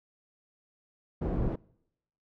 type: low-pass noise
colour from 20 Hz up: pink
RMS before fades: -30 dBFS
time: 1.21-1.56 s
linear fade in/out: 10 ms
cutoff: 490 Hz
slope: 12 dB/octave
effects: noise-tail reverb RT60 0.8 s tail -25 dB re dry